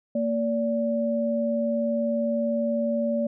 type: tone pair together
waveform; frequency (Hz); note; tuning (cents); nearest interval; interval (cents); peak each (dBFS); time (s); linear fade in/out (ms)
sine; 230.4 / 578; A#3 / D5; -20 / -28; octave + major third; 1592; -25; 0.15-3.27; 5
effects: none